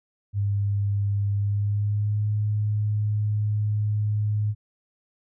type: tone with pitch glide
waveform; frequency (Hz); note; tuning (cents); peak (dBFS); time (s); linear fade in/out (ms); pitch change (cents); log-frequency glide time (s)
sine; 101 to 105.35; G#2 to G#2; -48 to +25; -21; 0.33-4.55; 50; +73; 1.33-2.27
effects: none